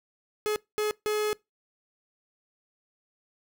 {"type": "tone bursts at uneven times", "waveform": "45% pulse", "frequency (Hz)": 424, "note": "G#4", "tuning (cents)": 36, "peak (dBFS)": -25, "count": 3, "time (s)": [[0.46, 0.56], [0.78, 0.91], [1.06, 1.33]], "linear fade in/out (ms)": 0, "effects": ["noise-tail reverb RT60 0.2 s tail -23 dB re dry"]}